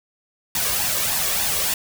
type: noise with flanger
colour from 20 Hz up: white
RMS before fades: -22 dBFS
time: 0.55-1.74 s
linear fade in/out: 2 ms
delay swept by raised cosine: 1.1 to 1.81 ms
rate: 3.4 Hz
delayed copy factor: +0.55
effects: none